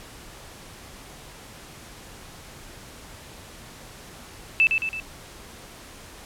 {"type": "tone with echo", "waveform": "sine", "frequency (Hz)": 2637, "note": "E7", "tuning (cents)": 0, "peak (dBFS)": -14, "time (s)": [4.6, 4.67], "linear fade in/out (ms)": 0, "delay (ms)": 110, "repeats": 3, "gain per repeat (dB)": -5, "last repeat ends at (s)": 5, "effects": ["pink hiss -44 dBFS RMS until 6.25 s", "low-pass 12000 Hz 12 dB/octave"]}